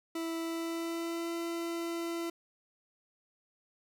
40% pulse tone with pitch glide, 329.6 to 336.9 Hz, E4 to E4, 0 to +38 cents, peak -33 dBFS, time 0.15-2.3 s, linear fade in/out 5 ms, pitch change +38 cents, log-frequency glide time 0.39-1.34 s, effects none

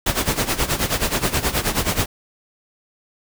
pink noise with tremolo, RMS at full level -18 dBFS, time 0.06-2.06 s, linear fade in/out 5 ms, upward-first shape sine, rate 9.4 Hz, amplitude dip 80%, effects none

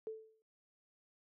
sine tone with exponential decay, 440 Hz, A4, in tune, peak -37 dBFS, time 0.07-0.42 s, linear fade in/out 0 ms, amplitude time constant 75 ms, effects high-pass 200 Hz 12 dB/octave

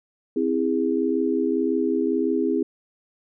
sine chord, C augmented, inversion none, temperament just, 261.6 / 327 / 408.8 Hz, C4 / E4 / G#4, 0 / -14 / -27 cents, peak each -24 dBFS, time 0.36-2.63 s, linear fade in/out 5 ms, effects none

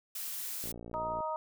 blue noise, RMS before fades -39 dBFS, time 0.15-0.72 s, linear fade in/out 5 ms
click train, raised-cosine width 2 ms, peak -32 dBFS, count 34, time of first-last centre 0.64-1.205 s, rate 58.4 Hz
harmonic tone, 312.9 Hz, D#4, 10 cents sharp, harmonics 2 / 3 / 4, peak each -37 / -35 / -40 dBFS, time 0.94-1.36 s, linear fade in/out 0 ms
effects none

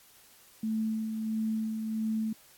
sine tone with tremolo, 220 Hz, A3, in tune, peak -27 dBFS, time 0.63-2.33 s, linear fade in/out 5 ms, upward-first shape sine, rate 1.5 Hz, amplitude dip 40%, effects white hiss -58 dBFS RMS until 2.57 s + AAC 64 kbps

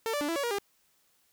sawtooth tone with pitch steps, 449.5 / 584 / 292.3 / 333 / 563 / 474.9 / 402.4 Hz, A4 / D5 / D4 / E4 / C#5 / A#4 / G4, +37 / -10 / -8 / +18 / +27 / +32 / +45 cents, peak -25 dBFS, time 0.06-0.585 s, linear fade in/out 0 ms, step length 75 ms, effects white hiss -69 dBFS RMS until 1.32 s

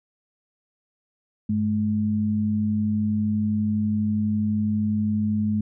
sine tone pair together, 100.33 / 212.6 Hz, G2 / G#3, +41 / +41 cents, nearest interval octave + minor second, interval 1300 cents, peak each -27 / -21 dBFS, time 1.49-5.61 s, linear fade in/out 5 ms, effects none

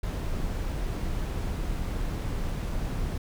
brown noise, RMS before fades -30 dBFS, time 0.03-3.18 s, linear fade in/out 5 ms, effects none

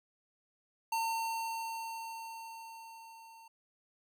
square tone with level ramp, 907 Hz, A#5, 48 cents flat, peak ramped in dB -31 to -54 dBFS, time 0.92-3.48 s, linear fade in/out 5 ms, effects none

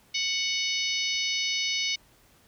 harmonic tone with a mistuned harmonic, 740 Hz, F#5, in tune, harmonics 3 / 4 / 5 / 6 / 7 / 8, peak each -31 / -32 / -33 / -34 / -34 / -35 dBFS, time 0.14-1.96 s, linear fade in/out 10 ms, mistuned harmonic 8, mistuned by +19 cents, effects pink hiss -60 dBFS RMS until 2.47 s

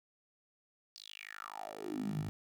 10% pulse tone with high-pass filter sweep, 52.1 Hz, G#1, 6 cents sharp, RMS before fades -42 dBFS, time 0.96-2.29 s, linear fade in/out 0 ms, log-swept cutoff 4800 to 110 Hz, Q 6.9, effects none

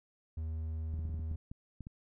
triangle tone, 79.6 Hz, D#2, 40 cents sharp, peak -33 dBFS, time 0.37-1.36 s, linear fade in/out 5 ms
clicks, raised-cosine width 5 ms, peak -32 dBFS, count 10, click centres 0.94 / 0.991 / 1.053 / 1.095 / 1.142 / 1.195 / 1.314 / 1.515 / 1.807 / 1.869 s
effects none

